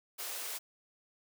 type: high-pass noise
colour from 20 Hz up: white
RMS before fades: -40 dBFS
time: 0.18-0.59 s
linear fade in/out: 20 ms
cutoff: 380 Hz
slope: 24 dB/octave
effects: none